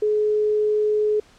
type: tone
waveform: sine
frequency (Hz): 423.9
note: G#4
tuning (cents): +35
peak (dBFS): -17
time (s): 0.02-1.2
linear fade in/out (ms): 5
effects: pink hiss -53 dBFS RMS until 1.38 s + low-pass 7000 Hz 12 dB/octave